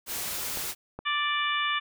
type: noise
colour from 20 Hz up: white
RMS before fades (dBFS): -33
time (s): 0.06-0.75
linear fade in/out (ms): 50
type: clicks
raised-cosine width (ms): 1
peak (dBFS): -23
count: 2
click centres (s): 0.573 / 0.99
type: harmonic tone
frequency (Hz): 587.3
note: D5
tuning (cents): 0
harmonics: 2 / 3 / 4 / 5 / 6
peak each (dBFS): -29 / -31 / -32 / -33 / -34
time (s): 1.05-1.8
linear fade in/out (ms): 20
effects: none